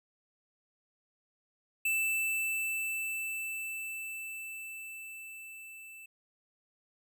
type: tone with level ramp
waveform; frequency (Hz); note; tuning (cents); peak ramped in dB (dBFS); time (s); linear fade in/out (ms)
square; 2648; E7; +7; -28 to -48; 1.85-6.06; 5
effects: none